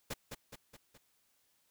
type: noise with echo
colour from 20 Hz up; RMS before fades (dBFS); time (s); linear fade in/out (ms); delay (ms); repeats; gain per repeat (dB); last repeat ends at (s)
pink; -39; 0.1-0.14; 10; 210; 4; -5; 0.98
effects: white hiss -74 dBFS RMS until 1.7 s